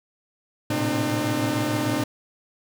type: tone cluster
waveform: sawtooth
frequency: 109.8 / 116.5 / 132.7 / 263.4 / 301.9 Hz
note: A2 / A#2 / C3 / C4 / D4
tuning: -3 / -1 / +25 / +12 / +48 cents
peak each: -27 / -26 / -29 / -26 / -21 dBFS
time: 0.7-2.04 s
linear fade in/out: 5 ms
effects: none